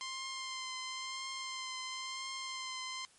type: tone with vibrato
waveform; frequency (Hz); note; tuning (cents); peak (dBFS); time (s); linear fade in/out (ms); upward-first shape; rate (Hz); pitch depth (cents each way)
10% pulse; 1046.5; C6; 0; -31; 0.01-3.05; 0; triangle; 0.98; 23
effects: white hiss -64 dBFS RMS until 3.18 s + MP3 48 kbps